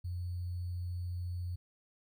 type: tone with sample-and-hold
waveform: sine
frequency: 88.6 Hz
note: F2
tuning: 25 cents sharp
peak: -35 dBFS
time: 0.04-1.56 s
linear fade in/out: 10 ms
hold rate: 4410 Hz
effects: none